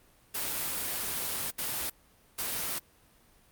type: noise bursts at uneven times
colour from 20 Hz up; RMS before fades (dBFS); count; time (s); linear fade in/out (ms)
white; -33; 3; 0.34-1.51 / 1.58-1.9 / 2.38-2.79; 10
effects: pink hiss -62 dBFS RMS until 3.51 s + Opus 32 kbps